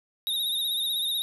square tone with vibrato, 3729 Hz, A#7, in tune, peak -26 dBFS, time 0.27-1.22 s, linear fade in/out 0 ms, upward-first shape sine, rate 16 Hz, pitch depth 60 cents each way, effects none

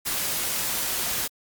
white noise, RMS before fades -27 dBFS, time 0.05-1.28 s, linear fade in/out 20 ms, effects Opus 48 kbps

